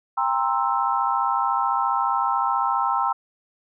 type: chord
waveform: sine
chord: C dominant seventh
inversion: second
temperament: equal with one note detuned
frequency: 796.8 / 932.3 / 1046.5 / 1318.5 Hz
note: G5 / Bb5 / C6 / E6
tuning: +28 / 0 / 0 / 0 cents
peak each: -25 dBFS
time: 0.17-3.13 s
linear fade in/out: 10 ms
effects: none